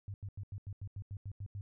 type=tone bursts; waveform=sine; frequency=100 Hz; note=G2; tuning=35 cents sharp; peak=-39 dBFS; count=11; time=0.08-1.61 s; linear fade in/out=0 ms; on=60 ms; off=87 ms; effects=none